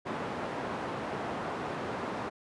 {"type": "band-pass noise", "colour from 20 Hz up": "white", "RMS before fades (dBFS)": -36, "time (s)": [0.05, 2.3], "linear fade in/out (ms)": 20, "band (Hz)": [120, 960], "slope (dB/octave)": 12, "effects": ["resampled to 24000 Hz"]}